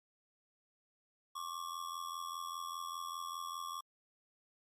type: ring-modulated tone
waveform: square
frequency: 1123 Hz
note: C#6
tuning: 22 cents sharp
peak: -38 dBFS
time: 1.35-3.81 s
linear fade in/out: 10 ms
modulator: 42.5 Hz
effects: MP3 64 kbps